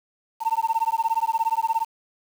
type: tone with tremolo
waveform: sine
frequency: 903 Hz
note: A5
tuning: 45 cents sharp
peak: -15 dBFS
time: 0.4-1.86 s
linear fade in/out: 50 ms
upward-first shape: sine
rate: 17 Hz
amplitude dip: 100%
effects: tanh soft clip ceiling -15 dBFS + 7-bit